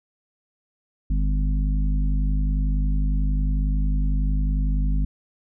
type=harmonic tone with a mistuned harmonic; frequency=51 Hz; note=G#1; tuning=31 cents flat; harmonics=1 / 3 / 4 / 5; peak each=-19 / -29 / -35 / -34 dBFS; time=1.1-5.05 s; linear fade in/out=5 ms; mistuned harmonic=1; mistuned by=-52 cents; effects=none